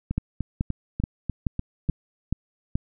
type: two click trains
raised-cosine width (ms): 5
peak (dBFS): -14 / -11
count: 7 / 7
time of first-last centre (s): 0.11-1.89 / 0.18-2.755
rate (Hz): 3.37 / 2.33
effects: none